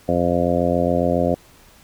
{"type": "harmonic tone", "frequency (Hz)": 87.31, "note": "F2", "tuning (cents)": 0, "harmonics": [1, 2, 3, 4, 5, 6, 7, 8], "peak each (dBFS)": [-27, -24, -23, -27, -27, -22, -23, -26], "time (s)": [0.08, 1.35], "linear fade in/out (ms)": 10, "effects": ["pink hiss -50 dBFS RMS until 1.83 s"]}